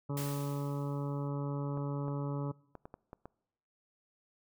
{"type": "harmonic tone", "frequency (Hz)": 142.1, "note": "C#3", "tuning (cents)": 43, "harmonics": [1, 2, 3, 4, 6, 7, 8, 9], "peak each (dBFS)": [-34, -40, -44, -46, -50, -51, -52, -53], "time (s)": [0.09, 2.52], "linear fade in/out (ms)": 10}
{"type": "noise with exponential decay", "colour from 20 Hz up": "white", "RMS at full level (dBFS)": -41, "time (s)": [0.17, 1.28], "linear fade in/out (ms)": 1, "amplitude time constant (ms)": 240}
{"type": "clicks", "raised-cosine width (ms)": 1, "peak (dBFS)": -32, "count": 7, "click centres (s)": [1.774, 2.082, 2.753, 2.855, 2.941, 3.131, 3.256]}
{"effects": ["noise-tail reverb RT60 0.9 s tail -24 dB re dry"]}